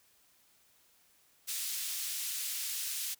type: band-pass noise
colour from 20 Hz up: white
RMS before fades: -37 dBFS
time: 1.47-3.15 s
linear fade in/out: 20 ms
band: 2800 to 16000 Hz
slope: 12 dB/octave
effects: white hiss -67 dBFS RMS until 3.19 s